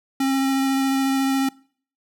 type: tone with vibrato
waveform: square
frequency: 269.3 Hz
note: C#4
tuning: 50 cents flat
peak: -19 dBFS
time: 0.2-1.49 s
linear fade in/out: 5 ms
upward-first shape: triangle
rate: 14 Hz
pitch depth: 13 cents each way
effects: noise-tail reverb RT60 0.5 s tail -24 dB re dry